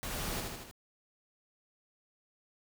pink noise with echo, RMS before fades -39 dBFS, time 0.03-0.4 s, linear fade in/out 0 ms, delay 78 ms, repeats 4, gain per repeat -3 dB, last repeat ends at 0.712 s, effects none

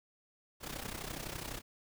pink noise with amplitude modulation, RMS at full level -39 dBFS, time 0.6-1.62 s, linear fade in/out 50 ms, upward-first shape sine, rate 31.9 Hz, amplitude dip 75%, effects none

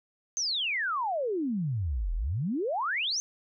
sine exponential two-way sweep, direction down then up, 6430 to 37.74 to 6430 Hz, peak -27 dBFS, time 0.37-3.2 s, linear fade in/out 0 ms, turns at 2.14 s, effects none

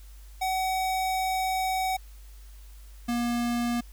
square tone pair in turn, 754 / 238.5 Hz, F#5 / A#3, +32 / +40 cents, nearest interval octave + minor sixth, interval 1992 cents, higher first, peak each -26 dBFS, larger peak neither, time 0.41-1.97 / 3.08-3.81 s, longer first, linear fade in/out 10 ms, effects added 50 Hz sine -44 dBFS peak until 3.92 s + white hiss -58 dBFS RMS until 3.92 s

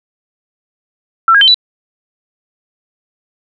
sine tone with pitch steps, 1342 / 1629 / 3099 / 3956 Hz, E6 / G#6 / G7 / B7, +31 / -34 / -21 / +2 cents, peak -4 dBFS, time 1.28-1.544 s, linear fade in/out 2 ms, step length 66 ms, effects none

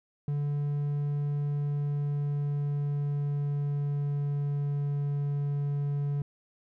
triangle tone with pitch glide, 144.9 to 143.24 Hz, D3 to D3, -23 to -43 cents, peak -25 dBFS, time 0.28-6.22 s, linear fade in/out 2 ms, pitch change -20 cents, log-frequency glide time 1.42-5 s, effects none

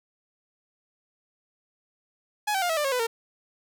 sawtooth tone with pitch steps, 840 / 770.3 / 706.4 / 647.7 / 594 / 544.7 / 499.5 / 458 Hz, G#5 / G5 / F5 / E5 / D5 / C#5 / B4 / A#4, +19 / -30 / +20 / -31 / +20 / -30 / +20 / -31 cents, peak -20 dBFS, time 2.47-3.07 s, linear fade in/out 10 ms, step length 75 ms, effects none

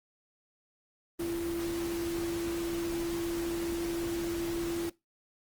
sine tone in noise, 338.9 Hz, E4, 48 cents sharp, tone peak -31 dBFS, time 1.19-4.9 s, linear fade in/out 10 ms, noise pink, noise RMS -41 dBFS, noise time 1.19-4.9 s, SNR +7 dB, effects noise-tail reverb RT60 0.2 s tail -20 dB re dry + Opus 24 kbps

